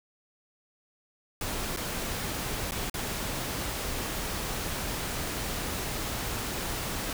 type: noise with dropouts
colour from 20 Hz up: pink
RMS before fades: -33 dBFS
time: 1.41-7.13 s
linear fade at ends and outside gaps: 2 ms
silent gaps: 1.764-1.771 / 2.71-2.719 / 2.898-2.941 s
effects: none